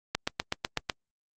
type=click train; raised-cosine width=0.2 ms; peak=-9 dBFS; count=7; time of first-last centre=0.15-0.898 s; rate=8.02 Hz; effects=Opus 48 kbps